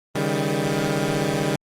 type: tone cluster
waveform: 15% pulse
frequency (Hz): 141 / 156.8 / 198.8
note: C#3 / D#3 / G3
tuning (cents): +30 / +14 / +25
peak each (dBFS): -19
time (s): 0.15-1.56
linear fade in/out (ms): 5
effects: low-pass 12000 Hz 12 dB/octave + Opus 24 kbps